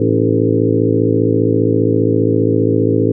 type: harmonic tone with a mistuned harmonic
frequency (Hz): 55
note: A1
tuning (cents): 0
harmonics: 2 / 3 / 4 / 5 / 6 / 7 / 8 / 9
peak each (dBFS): -17 / -22 / -25 / -17 / -19 / -19 / -17 / -22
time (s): 0-3.12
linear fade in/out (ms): 5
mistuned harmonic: 6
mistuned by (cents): -52
effects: none